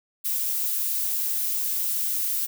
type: noise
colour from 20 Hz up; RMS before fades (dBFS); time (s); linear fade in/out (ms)
violet; -26; 0.24-2.47; 20
effects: none